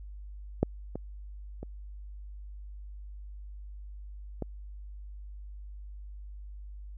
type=clicks; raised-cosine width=2 ms; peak=-10 / -21 / -26 / -20 dBFS; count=4; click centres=0.63 / 0.956 / 1.63 / 4.423 s; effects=added 50 Hz sine -41 dBFS peak until 6.97 s